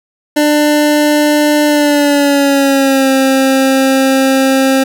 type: tone with pitch glide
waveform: 25% pulse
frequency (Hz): 297.7 to 266.8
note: D4 to C4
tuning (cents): +24 to +34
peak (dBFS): -4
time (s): 0.36-4.84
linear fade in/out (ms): 10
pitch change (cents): -190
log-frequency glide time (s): 1.65-3.09
effects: none